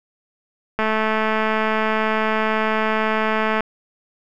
click train, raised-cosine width 0.5 ms, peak -6 dBFS, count 615, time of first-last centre 0.79-3.607 s, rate 218 Hz, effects none

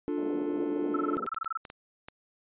triangle chord, D minor, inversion none, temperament just, 293.7 / 352.4 / 440.5 Hz, D4 / F4 / A4, 0 / +16 / +2 cents, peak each -29 / -32 / -34 dBFS, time 0.08-1.17 s, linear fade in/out 0 ms
white band-pass noise, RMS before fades -39 dBFS, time 0.17-1.27 s, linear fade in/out 20 ms, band 220 to 470 Hz, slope 24 dB/octave
sine tone bursts, 1318.5 Hz, E6, in tune, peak -28 dBFS, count 14, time 0.94-1.574 s, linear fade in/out 5 ms, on 23 ms, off 24 ms
clicks, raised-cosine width 0.3 ms, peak -26 dBFS, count 6, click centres 1.265 / 1.345 / 1.446 / 1.652 / 1.701 / 2.085 s
effects resampled to 8000 Hz

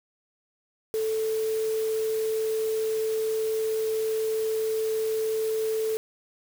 sine tone in noise, 440 Hz, A4, in tune, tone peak -24 dBFS, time 0.94-5.97 s, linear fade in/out 0 ms, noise white, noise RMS -41 dBFS, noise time 0.94-5.97 s, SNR +14 dB, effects none

